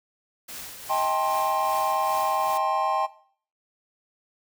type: noise with tremolo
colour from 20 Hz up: white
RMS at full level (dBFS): -37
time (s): 0.48-2.58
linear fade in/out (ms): 10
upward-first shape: triangle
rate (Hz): 2.5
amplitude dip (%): 50
type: chord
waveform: triangle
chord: A half-diminished seventh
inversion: second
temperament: just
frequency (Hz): 633.6 / 792 / 880 / 1056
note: Eb5 / G5 / A5 / C6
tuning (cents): +31 / +18 / 0 / +16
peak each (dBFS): -29 / -23 / -29 / -24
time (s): 0.89-3.07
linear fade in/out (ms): 20
effects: noise-tail reverb RT60 0.5 s tail -17 dB re dry